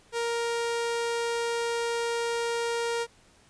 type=tone; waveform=sawtooth; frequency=467.6 Hz; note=A#4; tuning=5 cents sharp; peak=-23 dBFS; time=0.12-3.07 s; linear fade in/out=50 ms; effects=pink hiss -59 dBFS RMS until 3.49 s + resampled to 22050 Hz